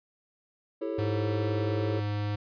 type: chord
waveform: triangle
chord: A dominant seventh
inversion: second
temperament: just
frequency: 330 / 396 / 440 / 550 Hz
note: E4 / G4 / A4 / C#5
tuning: +2 / +18 / 0 / -14 cents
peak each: -32 / -35 / -34 / -34 dBFS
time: 0.81-2 s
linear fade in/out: 10 ms
type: tone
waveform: square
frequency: 103.83 Hz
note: G#2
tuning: in tune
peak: -29 dBFS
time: 0.98-2.36 s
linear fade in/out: 10 ms
effects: resampled to 11025 Hz